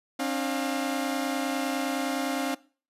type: tone cluster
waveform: sawtooth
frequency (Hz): 269.2 / 299 / 703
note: C4 / D4 / F5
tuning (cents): +49 / +31 / +11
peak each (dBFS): -25 / -29 / -30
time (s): 0.19-2.55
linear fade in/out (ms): 10
effects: noise-tail reverb RT60 0.4 s tail -22 dB re dry + resampled to 32000 Hz